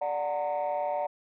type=chord; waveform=sine; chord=D augmented; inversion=none; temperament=just; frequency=587.3 / 734.2 / 917.7 Hz; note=D5 / F#5 / A#5; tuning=0 / -14 / -27 cents; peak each=-29 / -30 / -32 dBFS; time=0.01-1.07 s; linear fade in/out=10 ms; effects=tanh soft clip ceiling -23 dBFS